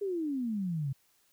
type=exponential sweep; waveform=sine; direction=down; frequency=415.3 to 130.81 Hz; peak=-30 dBFS; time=0.01-0.93 s; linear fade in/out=10 ms; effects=white hiss -69 dBFS RMS until 1.32 s